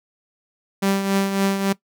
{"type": "tone with tremolo", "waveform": "sawtooth", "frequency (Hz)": 195.9, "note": "G3", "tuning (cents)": -1, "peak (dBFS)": -12, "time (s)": [0.82, 1.73], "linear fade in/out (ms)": 10, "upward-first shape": "triangle", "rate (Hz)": 3.6, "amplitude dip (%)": 60, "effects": ["noise-tail reverb RT60 0.1 s tail -19 dB re dry"]}